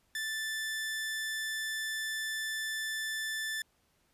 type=tone; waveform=sawtooth; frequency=1760 Hz; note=A6; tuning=in tune; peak=-30 dBFS; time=0.15-3.62 s; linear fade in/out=2 ms; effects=pink hiss -72 dBFS RMS until 4.13 s + resampled to 32000 Hz